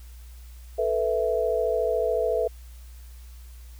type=chord; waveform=sine; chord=A suspended second; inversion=none; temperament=equal; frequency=440 / 493.9 / 659.3 Hz; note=A4 / B4 / E5; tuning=0 / 0 / 0 cents; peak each=-26 dBFS; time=0.78-2.48 s; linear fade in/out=10 ms; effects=added 60 Hz sine -41 dBFS peak until 3.79 s + white hiss -56 dBFS RMS until 3.79 s